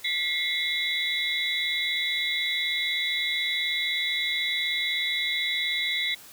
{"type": "tone cluster", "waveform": "sine", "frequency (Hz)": [1973, 2132, 3456, 3885], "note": ["B6", "C7", "A7", "B7"], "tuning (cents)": [-2, 32, -32, -29], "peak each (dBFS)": [-33, -29, -31, -29], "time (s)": [0.04, 6.15], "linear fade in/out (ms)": 10, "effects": ["white hiss -48 dBFS RMS until 6.32 s"]}